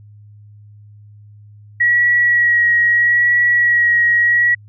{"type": "tone with vibrato", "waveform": "sine", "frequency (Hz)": 1914, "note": "A#6", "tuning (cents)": 45, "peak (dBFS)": -10, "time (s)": [1.8, 4.55], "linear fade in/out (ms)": 10, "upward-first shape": "sine", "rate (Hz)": 0.78, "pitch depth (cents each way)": 16, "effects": ["added 104 Hz sine -39 dBFS peak until 4.68 s"]}